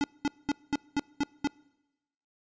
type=tone bursts; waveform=square; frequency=287 Hz; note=D4; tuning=40 cents flat; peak=-25 dBFS; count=7; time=0.01-1.473 s; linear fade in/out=0 ms; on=29 ms; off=210 ms; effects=noise-tail reverb RT60 1.0 s tail -25 dB re dry + resampled to 16000 Hz